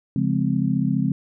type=chord; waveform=sine; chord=Db major seventh; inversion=none; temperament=just; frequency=138.59 / 173.24 / 207.9 / 259.9 Hz; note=Db3 / F3 / Ab3 / C4; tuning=0 / -14 / +2 / -11 cents; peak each=-24 dBFS; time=0.16-1.12 s; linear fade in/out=2 ms; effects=none